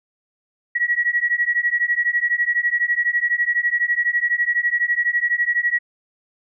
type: beating tone pair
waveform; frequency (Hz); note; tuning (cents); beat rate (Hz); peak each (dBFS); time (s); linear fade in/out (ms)
sine; 1913 / 1925; A#6 / B6; +44 / -45; 12; -20; 0.75-5.79; 10
effects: none